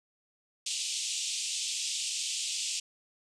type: band-pass noise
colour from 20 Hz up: white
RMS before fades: -34 dBFS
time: 0.66-2.8 s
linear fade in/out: 5 ms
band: 2600 to 8400 Hz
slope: 48 dB/octave
effects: none